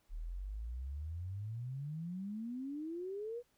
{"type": "exponential sweep", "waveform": "sine", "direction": "up", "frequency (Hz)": [36.71, 493.9], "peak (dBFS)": -39, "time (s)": [0.09, 3.43], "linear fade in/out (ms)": 50, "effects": ["pink hiss -75 dBFS RMS until 3.57 s"]}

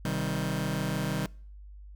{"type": "chord", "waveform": "sawtooth", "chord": "C minor", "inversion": "none", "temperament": "just", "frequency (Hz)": [130.81, 156.98, 196.22], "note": ["C3", "Eb3", "G3"], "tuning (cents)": [0, 16, 2], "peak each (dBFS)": [-29, -28, -29], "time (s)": [0.05, 1.26], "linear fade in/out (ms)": 0, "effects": ["noise-tail reverb RT60 0.5 s tail -25 dB re dry", "added 50 Hz sine -44 dBFS peak until 1.95 s"]}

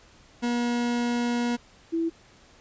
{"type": "tone pair in turn", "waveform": ["40% pulse", "sine"], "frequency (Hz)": [239.8, 330.5], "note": ["A#3", "E4"], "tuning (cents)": [49, 5], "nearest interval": "tritone", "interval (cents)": 556, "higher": "second", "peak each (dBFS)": [-23, -23], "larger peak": "neither", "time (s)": [[0.42, 1.57], [1.92, 2.1]], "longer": "first", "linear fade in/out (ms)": 20, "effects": ["pink hiss -55 dBFS RMS until 2.6 s", "resampled to 16000 Hz"]}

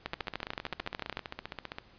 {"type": "two click trains", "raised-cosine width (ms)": 0.3, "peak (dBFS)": [-21, -17], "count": [26, 16], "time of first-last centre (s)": [[0.14, 1.785], [0.06, 1.171]], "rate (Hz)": [15.2, 13.5], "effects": ["pink hiss -59 dBFS RMS until 1.98 s", "resampled to 11025 Hz"]}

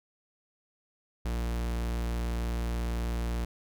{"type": "tone", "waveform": "45% pulse", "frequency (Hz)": 58.27, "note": "A#1", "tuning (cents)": 0, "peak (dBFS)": -29, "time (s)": [1.25, 3.45], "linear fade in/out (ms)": 5, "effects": []}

